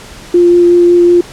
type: tone with vibrato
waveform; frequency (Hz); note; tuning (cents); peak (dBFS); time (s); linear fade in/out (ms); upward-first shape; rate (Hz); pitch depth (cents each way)
sine; 349.2; F4; 0; -3; 0.34-1.21; 5; sine; 5.4; 8
effects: pink hiss -32 dBFS RMS until 1.32 s + low-pass 9000 Hz 12 dB/octave